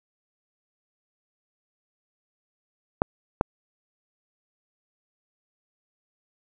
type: clicks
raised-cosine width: 1 ms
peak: -5 dBFS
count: 2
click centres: 3.019 / 3.411 s
effects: none